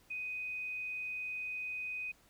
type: tone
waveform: sine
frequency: 2500 Hz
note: D#7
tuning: 8 cents sharp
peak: -37 dBFS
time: 0.1-2.12 s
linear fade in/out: 10 ms
effects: pink hiss -66 dBFS RMS until 2.29 s